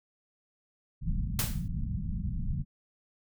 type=low-pass noise; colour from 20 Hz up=pink; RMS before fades=-32 dBFS; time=1.01-2.65 s; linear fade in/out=50 ms; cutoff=210 Hz; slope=48 dB/octave
type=noise with exponential decay; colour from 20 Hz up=white; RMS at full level=-28 dBFS; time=1.39-1.68 s; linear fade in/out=1 ms; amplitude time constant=61 ms
effects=none